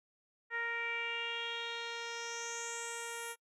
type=tone with low-pass filter sweep; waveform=10% pulse; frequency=466.2 Hz; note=A#4; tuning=in tune; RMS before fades=-40 dBFS; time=0.5-3.36 s; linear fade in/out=50 ms; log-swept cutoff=1800 to 11000 Hz; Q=4.5; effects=noise-tail reverb RT60 0.1 s tail -26 dB re dry